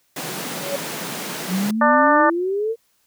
pink high-pass noise, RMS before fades -29 dBFS, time 0.16-1.71 s, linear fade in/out 5 ms, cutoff 140 Hz, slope 48 dB/octave
sine tone with exponential growth, 562 Hz, C#5, 24 cents sharp, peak -19 dBFS, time 0.46-0.76 s, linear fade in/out 5 ms, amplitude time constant 64 ms
sine exponential sweep, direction up, 178.9 to 466.2 Hz, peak -19 dBFS, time 1.48-2.76 s, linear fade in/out 50 ms
harmonic tone, 297.5 Hz, D4, 22 cents sharp, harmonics 2 / 3 / 4 / 5 / 6, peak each -18 / -18 / -17 / -23 / -22 dBFS, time 1.81-2.3 s, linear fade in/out 5 ms
effects white hiss -64 dBFS RMS until 3.06 s

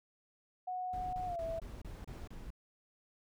sine tone with pitch glide, 734 to 657.7 Hz, F#5 to E5, -14 to -4 cents, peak -36 dBFS, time 0.67-1.6 s, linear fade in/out 10 ms, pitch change -190 cents, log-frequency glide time 1.25-1.42 s
brown noise bursts, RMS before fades -46 dBFS, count 7, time 0.93-2.504 s, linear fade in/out 2 ms, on 200 ms, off 29 ms
effects none

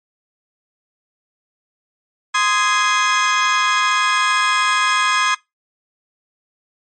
30% pulse chord, Ab major, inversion first, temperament just, 1038.3 / 1245.9 / 1661.2 Hz, C6 / Eb6 / Ab6, -14 / +2 / 0 cents, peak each -16 dBFS, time 2.34-5.35 s, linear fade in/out 10 ms, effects noise-tail reverb RT60 0.2 s tail -23 dB re dry + MP3 32 kbps

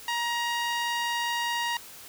sawtooth tone with band-pass filter, 945 Hz, A#5, 23 cents sharp, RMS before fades -29 dBFS, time 0.08-1.77 s, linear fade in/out 2 ms, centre 2500 Hz, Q 0.62, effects white hiss -46 dBFS RMS until 2.08 s

